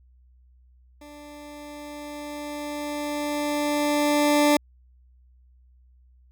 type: tone with level ramp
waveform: 20% pulse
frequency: 294.1 Hz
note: D4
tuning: 3 cents sharp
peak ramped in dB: -38 to -11 dBFS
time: 1.01-4.57 s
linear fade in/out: 5 ms
effects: added 62 Hz sine -53 dBFS peak until 6.31 s